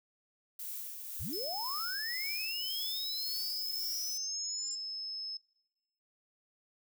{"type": "noise with tremolo", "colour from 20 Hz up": "violet", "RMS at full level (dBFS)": -41, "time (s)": [0.59, 4.18], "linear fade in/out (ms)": 5, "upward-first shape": "sine", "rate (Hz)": 1.9, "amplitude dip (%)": 35}
{"type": "linear sweep", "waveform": "sine", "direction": "up", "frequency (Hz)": [34.48, 7320], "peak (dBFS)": -38, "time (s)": [1.19, 4.76], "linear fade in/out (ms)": 20}
{"type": "tone", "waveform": "sine", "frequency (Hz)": 5200, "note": "E8", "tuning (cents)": -24, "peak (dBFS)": -38, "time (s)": [1.33, 5.37], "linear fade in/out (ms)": 2}
{"effects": ["noise-tail reverb RT60 1.0 s tail -22 dB re dry"]}